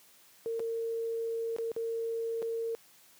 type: tone with dropouts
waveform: sine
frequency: 457.1 Hz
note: A#4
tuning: 34 cents flat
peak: -31 dBFS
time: 0.46-2.75 s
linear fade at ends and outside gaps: 0 ms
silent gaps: 0.595-0.601 / 1.564-1.585 / 1.717-1.764 / 2.42-2.426 s
effects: white hiss -60 dBFS RMS until 3.19 s + high-pass 100 Hz 12 dB/octave